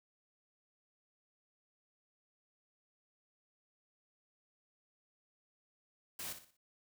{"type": "noise with echo", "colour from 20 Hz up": "white", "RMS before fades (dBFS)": -43, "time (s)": [6.19, 6.33], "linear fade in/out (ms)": 5, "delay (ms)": 60, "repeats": 4, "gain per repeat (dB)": -9, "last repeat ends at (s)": 6.57, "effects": []}